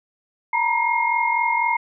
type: tone cluster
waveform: sine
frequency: 919 / 963 / 2137 Hz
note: A#5 / B5 / C7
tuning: -25 / -44 / +36 cents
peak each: -22 dBFS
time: 0.53-1.77 s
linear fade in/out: 5 ms
effects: none